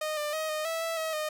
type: tone with pitch steps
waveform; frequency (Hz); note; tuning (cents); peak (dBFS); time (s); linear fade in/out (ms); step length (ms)
sawtooth; 617 / 596 / 629 / 616 / 654 / 658 / 639 / 614; D#5 / D5 / D#5 / D#5 / E5 / E5 / D#5 / D#5; -15 / +25 / +19 / -17 / -14 / -3 / +46 / -23; -26; 0.01-1.29; 5; 160
effects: none